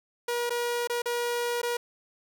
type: tone with dropouts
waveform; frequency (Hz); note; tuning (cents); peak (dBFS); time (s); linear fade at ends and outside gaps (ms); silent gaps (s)
sawtooth; 479.1; A#4; +47; -23; 0.28-1.77; 5; 0.496-0.504 / 0.874-0.897 / 1.02-1.057 / 1.617-1.63
effects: none